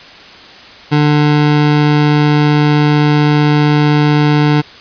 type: tone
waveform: 25% pulse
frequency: 148.7 Hz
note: D3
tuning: 22 cents sharp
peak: -4 dBFS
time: 0.91-4.62 s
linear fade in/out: 20 ms
effects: white hiss -35 dBFS RMS until 4.8 s + resampled to 11025 Hz